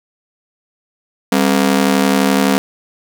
sawtooth ring-modulated tone, 233.1 Hz, A#3, in tune, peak -4 dBFS, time 1.32-2.58 s, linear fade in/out 0 ms, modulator 35.9 Hz, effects none

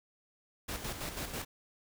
pink noise with tremolo, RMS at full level -38 dBFS, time 0.68-1.45 s, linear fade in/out 10 ms, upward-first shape square, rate 6.1 Hz, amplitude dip 50%, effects none

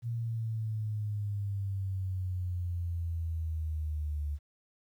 sine exponential sweep, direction down, 118 to 72.6 Hz, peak -31 dBFS, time 0.02-4.39 s, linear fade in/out 50 ms, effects 11-bit

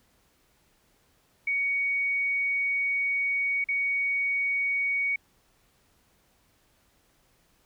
sine tone with dropouts, 2240 Hz, C#7, 18 cents sharp, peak -24 dBFS, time 1.47-5.16 s, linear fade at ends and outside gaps 5 ms, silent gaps 3.642-3.686 s, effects pink hiss -66 dBFS RMS until 7.65 s

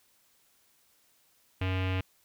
square tone with low-pass filter, 93.4 Hz, F#2, 17 cents sharp, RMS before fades -30 dBFS, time 1.61-2.01 s, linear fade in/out 5 ms, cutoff 2700 Hz, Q 3.6, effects white hiss -67 dBFS RMS until 2.24 s

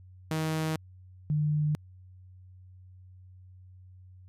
sawtooth / sine tone pair in turn, 158 / 150.42 Hz, D#3 / D3, +27 / +42 cents, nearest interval minor second, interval 85 cents, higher first, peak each -24 dBFS, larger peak neither, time 0.31-0.76 / 1.3-1.75 s, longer neither, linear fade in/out 0 ms, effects added 92 Hz sine -49 dBFS peak until 4.28 s + resampled to 32000 Hz

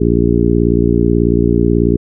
harmonic tone, 58.27 Hz, A#1, in tune, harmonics 1 / 2 / 3 / 4 / 5 / 6 / 7, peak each -17 / -17 / -17 / -17 / -17 / -17 / -17 dBFS, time 0-1.97 s, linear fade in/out 10 ms, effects none

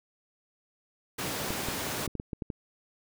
pink high-pass noise, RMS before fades -34 dBFS, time 1.18-2.07 s, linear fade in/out 10 ms, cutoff 120 Hz, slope 12 dB/octave
clicks, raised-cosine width 3 ms, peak -21 dBFS, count 8, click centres 1.505 / 1.686 / 2.077 / 2.153 / 2.199 / 2.332 / 2.422 / 2.502 s
effects none

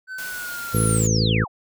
triangle tone with pitch glide, 1521 to 1370.8 Hz, F#6 to F6, +47 to -33 cents, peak -28 dBFS, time 0.07-1 s, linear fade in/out 50 ms, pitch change -180 cents, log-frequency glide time 0.18-0.76 s
white noise, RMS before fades -36 dBFS, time 0.18-1.07 s, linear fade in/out 5 ms
sine linear sweep, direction down, 11840 to 622.3 Hz, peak -23 dBFS, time 0.73-1.48 s, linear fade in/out 50 ms
harmonic tone, 55.1 Hz, A1, 3 cents sharp, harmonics 1 / 2 / 3 / 4 / 5 / 6 / 7 / 8 / 9, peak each -28 / -20 / -24 / -27 / -35 / -31 / -35 / -31 / -30 dBFS, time 0.73-1.45 s, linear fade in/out 20 ms
effects none

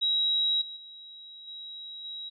sine tone with level steps, 3848 Hz, B7, 46 cents flat, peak -23 / -38 / -44 / -39 / -36 dBFS, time 0.01-2.3 s, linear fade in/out 20 ms, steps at 0.61 / 0.76 / 1.47 / 2.04 s, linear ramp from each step 10 ms, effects none

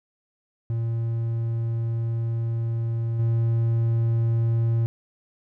triangle tone with level steps, 115.1 Hz, A#2, 22 cents flat, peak -21 / -17 dBFS, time 0.7-4.86 s, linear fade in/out 0 ms, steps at 3.19 s, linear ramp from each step 5 ms, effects none

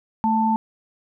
sine tone pair together, 221.2 / 884.8 Hz, A3 / A5, +9 / +9 cents, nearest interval 2 octaves, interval 2400 cents, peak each -20 / -19 dBFS, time 0.24-0.56 s, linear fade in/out 0 ms, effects none

